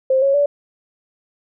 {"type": "tone with pitch steps", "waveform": "sine", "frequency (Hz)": [526, 550.2, 575.6], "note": ["C5", "C#5", "D5"], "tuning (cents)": [9, -13, -35], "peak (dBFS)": -12, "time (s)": [0.1, 0.46], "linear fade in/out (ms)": 5, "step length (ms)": 120, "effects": []}